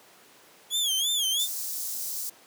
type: tone with vibrato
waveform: sawtooth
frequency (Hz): 3322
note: G#7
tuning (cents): 0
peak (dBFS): -21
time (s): 0.7-1.48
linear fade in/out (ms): 50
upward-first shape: sine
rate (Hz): 3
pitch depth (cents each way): 130
type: high-pass noise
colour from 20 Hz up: white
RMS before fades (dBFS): -33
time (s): 1.39-2.3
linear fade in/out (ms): 10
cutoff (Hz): 5000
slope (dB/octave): 24
effects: pink hiss -54 dBFS RMS until 2.46 s + high-pass 300 Hz 12 dB/octave